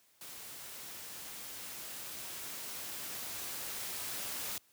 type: noise with level ramp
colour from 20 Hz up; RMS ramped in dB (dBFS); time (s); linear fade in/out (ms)
white; -48 to -39; 0.21-4.58; 2
effects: white hiss -68 dBFS RMS until 4.72 s + high-pass 60 Hz 12 dB/octave